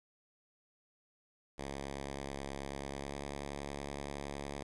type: tone with pitch glide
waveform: 5% pulse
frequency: 69.3 to 70.72 Hz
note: C#2 to C#2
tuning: 0 to +35 cents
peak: -29 dBFS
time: 1.58-4.63 s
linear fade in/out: 5 ms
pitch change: +35 cents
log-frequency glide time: 2.95-3.18 s
effects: resampled to 24000 Hz + 11-bit